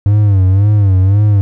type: tone with vibrato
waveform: triangle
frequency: 99.1 Hz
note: G2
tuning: 19 cents sharp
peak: -4 dBFS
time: 0.06-1.41 s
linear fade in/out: 0 ms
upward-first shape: sine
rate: 1.9 Hz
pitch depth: 110 cents each way
effects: none